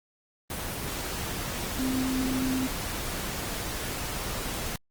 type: tone in noise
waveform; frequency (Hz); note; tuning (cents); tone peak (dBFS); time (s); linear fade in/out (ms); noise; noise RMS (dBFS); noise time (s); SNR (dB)
sine; 259.9; C4; -11; -26; 1.79-2.67; 2; pink; -33; 0.5-4.76; +4
effects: Opus 24 kbps